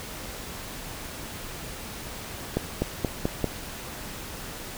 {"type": "accelerating click train", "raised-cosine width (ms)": 2, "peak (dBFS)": -10, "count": 5, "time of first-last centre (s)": [2.57, 3.443], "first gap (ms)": 250, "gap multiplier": 0.91, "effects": ["pink hiss -38 dBFS RMS until 4.77 s"]}